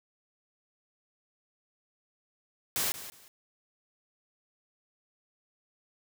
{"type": "noise with echo", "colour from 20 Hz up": "white", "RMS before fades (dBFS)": -30, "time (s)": [2.76, 2.92], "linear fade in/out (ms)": 0, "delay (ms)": 180, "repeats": 2, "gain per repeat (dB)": -13, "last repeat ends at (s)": 3.28, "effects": []}